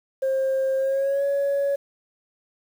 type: tone with pitch glide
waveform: sine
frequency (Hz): 532 to 560.4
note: C5 to C#5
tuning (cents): +29 to +19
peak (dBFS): -18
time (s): 0.22-1.76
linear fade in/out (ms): 10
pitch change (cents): +90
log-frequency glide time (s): 0.77-1.24
effects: tanh soft clip ceiling -18 dBFS + 8-bit